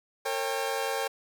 sawtooth tone cluster, 455.7 / 546 / 796 Hz, A#4 / C#5 / G5, -39 / -26 / +26 cents, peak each -29 dBFS, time 0.25-1.08 s, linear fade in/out 10 ms, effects none

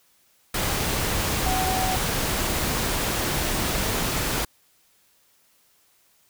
sine tone in noise, 750 Hz, F#5, 23 cents sharp, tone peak -25 dBFS, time 1.46-1.96 s, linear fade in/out 5 ms, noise pink, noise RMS -25 dBFS, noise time 0.54-4.45 s, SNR -3 dB, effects white hiss -62 dBFS RMS until 6.29 s

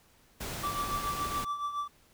pink noise, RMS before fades -38 dBFS, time 0.4-1.45 s, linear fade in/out 10 ms
triangle tone with tremolo, 1164 Hz, D6, 16 cents flat, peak -27 dBFS, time 0.63-1.88 s, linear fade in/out 10 ms, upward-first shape triangle, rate 7.1 Hz, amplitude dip 70%
effects pink hiss -63 dBFS RMS until 2.13 s

